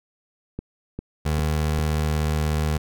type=click train; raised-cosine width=3 ms; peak=-17 dBFS; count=4; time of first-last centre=0.59-1.79 s; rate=2.5 Hz
type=tone; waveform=25% pulse; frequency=76.6 Hz; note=D#2; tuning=27 cents flat; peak=-17 dBFS; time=1.25-2.78 s; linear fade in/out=10 ms
effects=none